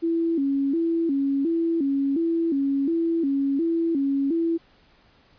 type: tone with vibrato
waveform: sine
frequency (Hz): 303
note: D#4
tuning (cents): -46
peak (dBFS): -20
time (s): 0.02-4.58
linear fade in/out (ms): 20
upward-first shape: square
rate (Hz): 1.4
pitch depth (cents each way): 160
effects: pink hiss -58 dBFS RMS until 5.38 s + resampled to 11025 Hz